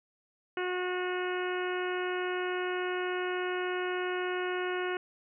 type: harmonic tone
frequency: 363.3 Hz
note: F#4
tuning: 32 cents flat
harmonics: 1 / 2 / 3 / 4 / 5 / 6 / 7 / 8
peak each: -32 / -40 / -41 / -38 / -42 / -45 / -45 / -45 dBFS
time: 0.57-4.97 s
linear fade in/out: 2 ms
effects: none